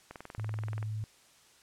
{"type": "click train", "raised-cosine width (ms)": 0.5, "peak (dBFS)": -28, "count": 16, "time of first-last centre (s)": [0.11, 0.828], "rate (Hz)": 20.9}
{"type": "tone", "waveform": "sine", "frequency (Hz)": 107.7, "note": "A2", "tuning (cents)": -37, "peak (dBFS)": -33, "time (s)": [0.38, 1.04], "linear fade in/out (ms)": 0}
{"effects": ["white hiss -61 dBFS RMS until 1.62 s", "low-pass 9000 Hz 12 dB/octave"]}